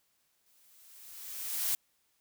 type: noise with exponential growth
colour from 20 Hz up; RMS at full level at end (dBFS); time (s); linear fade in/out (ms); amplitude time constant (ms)
blue; -29; 0.46-1.75; 2; 280
effects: white hiss -74 dBFS RMS until 2.2 s